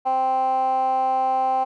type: tone with band-pass filter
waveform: 15% pulse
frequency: 261.3 Hz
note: C4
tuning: 2 cents flat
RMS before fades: -21 dBFS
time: 0.05-1.65 s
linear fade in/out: 20 ms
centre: 810 Hz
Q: 5.9
effects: none

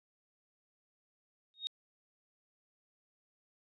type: tone with exponential growth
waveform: sine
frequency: 3729 Hz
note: A#7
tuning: in tune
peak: -30 dBFS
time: 1.54-1.67 s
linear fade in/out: 0 ms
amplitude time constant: 27 ms
effects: resampled to 24000 Hz

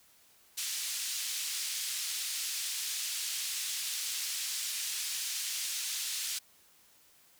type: band-pass noise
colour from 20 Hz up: white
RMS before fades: -36 dBFS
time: 0.57-6.39 s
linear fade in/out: 10 ms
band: 2900 to 8200 Hz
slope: 12 dB/octave
effects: white hiss -63 dBFS RMS until 7.39 s

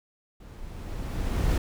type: noise with level ramp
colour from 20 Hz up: brown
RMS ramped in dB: -45 to -22 dBFS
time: 0.4-1.58 s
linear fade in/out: 5 ms
effects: none

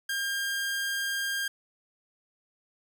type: tone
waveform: sawtooth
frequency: 1606 Hz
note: G6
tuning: 41 cents sharp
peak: -25 dBFS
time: 0.09-1.48 s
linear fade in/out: 5 ms
effects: none

